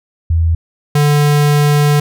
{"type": "tone pair in turn", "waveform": ["sine", "square"], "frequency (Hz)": [82.41, 146.84], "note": ["E2", "D3"], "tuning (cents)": [0, 0], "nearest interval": "minor seventh", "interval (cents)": 1000, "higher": "second", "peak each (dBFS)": -9, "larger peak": "neither", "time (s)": [[0.3, 0.55], [0.95, 2]], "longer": "second", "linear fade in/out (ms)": 5, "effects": []}